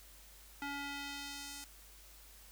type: tone with band-pass filter sweep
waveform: square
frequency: 282.9 Hz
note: C#4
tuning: 35 cents sharp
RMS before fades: -44 dBFS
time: 0.62-1.64 s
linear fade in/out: 0 ms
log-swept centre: 1600 to 8300 Hz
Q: 0.84
effects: added 50 Hz sine -59 dBFS peak until 2.51 s + white hiss -59 dBFS RMS until 2.51 s